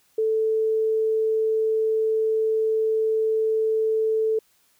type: tone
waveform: sine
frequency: 440 Hz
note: A4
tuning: in tune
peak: -19 dBFS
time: 0.18-4.39 s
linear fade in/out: 5 ms
effects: white hiss -63 dBFS RMS until 4.79 s